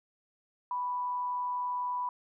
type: tone with amplitude modulation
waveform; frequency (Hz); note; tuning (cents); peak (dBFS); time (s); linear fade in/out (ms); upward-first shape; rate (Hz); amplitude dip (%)
sine; 987.8; B5; 0; -29; 0.71-2.09; 2; sine; 164; 25
effects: none